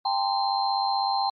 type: tone cluster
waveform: sine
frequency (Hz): 793 / 889 / 1034 / 4148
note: G5 / A5 / C6 / C8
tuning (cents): +20 / +18 / -21 / -16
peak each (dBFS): -24 / -30 / -31 / -30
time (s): 0.05-1.3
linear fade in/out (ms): 5
effects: MP3 32 kbps